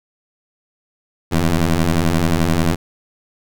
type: ring-modulated tone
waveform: 20% pulse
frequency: 85 Hz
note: F2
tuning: 46 cents flat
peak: -6 dBFS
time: 1.31-2.76 s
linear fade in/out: 20 ms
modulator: 79.3 Hz
effects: none